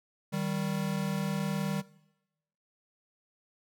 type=tone pair together; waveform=square; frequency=155.56 / 195.03 Hz; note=D#3 / G3; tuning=0 / -9 cents; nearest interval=major third; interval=391 cents; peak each=-34 / -33 dBFS; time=0.32-1.82 s; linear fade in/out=20 ms; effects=noise-tail reverb RT60 0.9 s tail -20 dB re dry